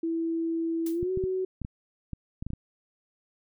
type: tone with pitch glide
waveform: sine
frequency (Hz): 329.6 to 374.3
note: E4 to F#4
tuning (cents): 0 to +20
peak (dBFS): -26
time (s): 0.03-1.45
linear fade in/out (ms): 5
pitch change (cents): +220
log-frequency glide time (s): 0.92-1.11
type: noise with exponential decay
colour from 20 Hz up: blue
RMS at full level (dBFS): -37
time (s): 0.86-1.03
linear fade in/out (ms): 5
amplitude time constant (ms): 36
type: clicks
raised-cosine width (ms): 5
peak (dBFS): -22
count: 10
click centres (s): 1.029 / 1.174 / 1.239 / 1.617 / 1.649 / 2.133 / 2.425 / 2.466 / 2.504 / 2.534
effects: none